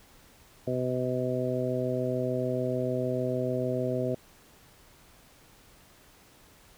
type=harmonic tone; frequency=126.7 Hz; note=B2; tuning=45 cents sharp; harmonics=1 / 2 / 3 / 4 / 5; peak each=-33 / -33 / -33 / -33 / -33 dBFS; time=0.67-4.15 s; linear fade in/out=5 ms; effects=pink hiss -57 dBFS RMS until 6.77 s